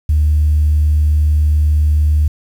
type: tone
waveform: sine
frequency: 75.6 Hz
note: D#2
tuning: 49 cents flat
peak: -8 dBFS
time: 0.09-2.28 s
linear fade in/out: 5 ms
effects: tanh soft clip ceiling -5 dBFS + 7-bit